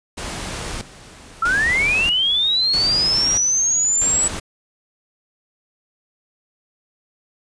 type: noise with tremolo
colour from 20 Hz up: pink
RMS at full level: -28 dBFS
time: 0.17-4.4 s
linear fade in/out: 10 ms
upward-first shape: square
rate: 0.78 Hz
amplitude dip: 80%
type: linear sweep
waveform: sine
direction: up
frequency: 1305 to 7902 Hz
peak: -15 dBFS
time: 1.42-4.28 s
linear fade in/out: 5 ms
effects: resampled to 22050 Hz